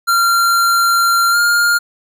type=tone with pitch glide; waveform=square; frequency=1379 to 1409.6 Hz; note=F6 to F6; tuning=-22 to +16 cents; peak=-11 dBFS; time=0.07-1.79 s; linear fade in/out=20 ms; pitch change=+38 cents; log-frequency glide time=1.31-1.37 s; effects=none